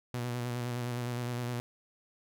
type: tone with vibrato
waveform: sawtooth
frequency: 121.6 Hz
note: B2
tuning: 26 cents flat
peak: -29 dBFS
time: 0.14-1.6 s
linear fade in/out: 0 ms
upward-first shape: square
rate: 9.7 Hz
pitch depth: 26 cents each way
effects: none